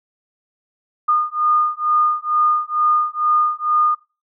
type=beating tone pair; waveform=sine; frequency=1220 / 1222.2 Hz; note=D#6 / D#6; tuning=-34 / -31 cents; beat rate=2.2 Hz; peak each=-18 dBFS; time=1.08-3.95 s; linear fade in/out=10 ms; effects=noise-tail reverb RT60 0.3 s tail -21 dB re dry